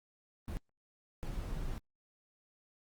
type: noise bursts at uneven times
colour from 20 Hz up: brown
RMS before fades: -38 dBFS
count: 2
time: 0.48-0.57 / 1.23-1.78 s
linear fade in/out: 0 ms
effects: Opus 24 kbps